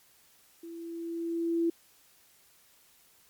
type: tone with level ramp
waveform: sine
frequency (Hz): 335.1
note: E4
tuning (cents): +29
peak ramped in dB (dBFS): -41 to -23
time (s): 0.63-1.7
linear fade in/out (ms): 5
effects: white hiss -62 dBFS RMS until 3.29 s + MP3 96 kbps